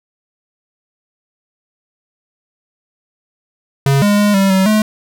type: tone with pitch steps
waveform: square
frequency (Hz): 138 / 205.1 / 206.4 / 194.7 / 190.2 / 214.5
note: C#3 / G#3 / G#3 / G3 / F#3 / A3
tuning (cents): -7 / -21 / -10 / -12 / +48 / -44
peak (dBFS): -10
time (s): 3.86-4.82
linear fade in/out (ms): 2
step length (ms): 160
effects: none